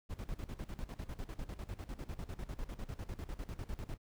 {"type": "noise with tremolo", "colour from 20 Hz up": "brown", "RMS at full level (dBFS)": -41, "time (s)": [0.09, 3.98], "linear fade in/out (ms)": 20, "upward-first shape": "square", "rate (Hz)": 10, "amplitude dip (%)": 80, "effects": []}